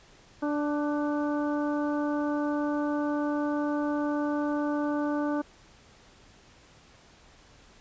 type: harmonic tone with a mistuned harmonic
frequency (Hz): 293.7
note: D4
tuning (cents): 0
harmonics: 1 / 2 / 3 / 4 / 5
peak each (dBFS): -27 / -33 / -37 / -39 / -41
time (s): 0.42-5.42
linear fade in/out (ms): 10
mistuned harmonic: 5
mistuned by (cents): +31
effects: pink hiss -56 dBFS RMS until 7.8 s + resampled to 16000 Hz